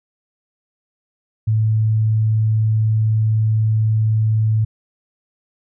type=tone; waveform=sine; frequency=109.5 Hz; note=A2; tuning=8 cents flat; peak=-13 dBFS; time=1.47-4.65 s; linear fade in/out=10 ms; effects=none